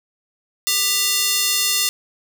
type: tone with high-pass filter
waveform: square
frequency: 396.7 Hz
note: G4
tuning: 21 cents sharp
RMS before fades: -19 dBFS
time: 0.67-1.89 s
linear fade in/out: 0 ms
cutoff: 4000 Hz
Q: 0.96
effects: none